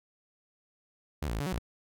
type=tone with pitch steps; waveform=sawtooth; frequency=74.8 / 57.5 / 53.8 / 143.3 / 186.3 / 58.3 Hz; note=D2 / A#1 / A1 / D3 / F#3 / A#1; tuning=+32 / -23 / -38 / -42 / +12 / +1 cents; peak=-27 dBFS; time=1.22-1.586 s; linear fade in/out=5 ms; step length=61 ms; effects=none